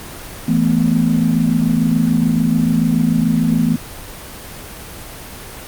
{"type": "chord", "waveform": "sine", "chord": "E suspended fourth", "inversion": "none", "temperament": "equal", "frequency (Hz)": [164.81, 220, 246.9], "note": ["E3", "A3", "B3"], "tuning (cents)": [0, 0, 0], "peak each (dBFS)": -16, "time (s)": [0.48, 3.76], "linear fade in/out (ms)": 5, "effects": ["pink hiss -32 dBFS RMS until 5.67 s", "Opus 24 kbps"]}